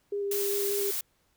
sine tone with vibrato, 402.7 Hz, G4, 47 cents sharp, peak -28 dBFS, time 0.12-0.91 s, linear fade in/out 5 ms, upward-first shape square, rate 5.1 Hz, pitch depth 11 cents each way
blue noise, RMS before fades -32 dBFS, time 0.31-1.01 s, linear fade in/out 5 ms
effects pink hiss -70 dBFS RMS until 1.36 s

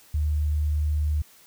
sine tone, 75.3 Hz, D2, 44 cents sharp, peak -21 dBFS, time 0.14-1.22 s, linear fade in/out 5 ms, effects white hiss -54 dBFS RMS until 1.46 s

